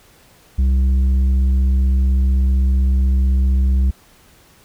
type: tone with tanh clipping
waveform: sine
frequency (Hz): 65.41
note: C2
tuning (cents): 0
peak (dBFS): -13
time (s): 0.58-3.91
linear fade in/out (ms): 10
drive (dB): 6
effects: pink hiss -50 dBFS RMS until 4.64 s